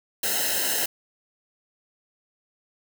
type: noise with comb filter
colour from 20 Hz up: white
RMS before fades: -25 dBFS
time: 0.23-0.86 s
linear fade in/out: 5 ms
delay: 0.86 ms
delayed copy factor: -1
effects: none